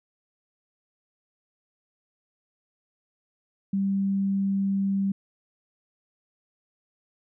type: tone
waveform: sine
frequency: 196 Hz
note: G3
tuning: in tune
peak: -22 dBFS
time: 3.73-5.12 s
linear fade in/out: 5 ms
effects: none